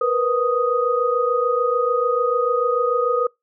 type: tone cluster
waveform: sine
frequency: 474.2 / 501 / 1246 Hz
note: A#4 / B4 / D#6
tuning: +30 / +25 / +2 cents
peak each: -21 dBFS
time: 0.01-3.27 s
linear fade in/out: 5 ms
effects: noise-tail reverb RT60 0.2 s tail -26 dB re dry